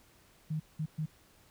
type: tone bursts at uneven times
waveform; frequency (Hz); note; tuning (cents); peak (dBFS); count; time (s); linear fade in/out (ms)
sine; 155.56; D#3; 0; -31; 3; 0.5-0.6 / 0.79-0.86 / 0.98-1.06; 10
effects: pink hiss -63 dBFS RMS until 1.5 s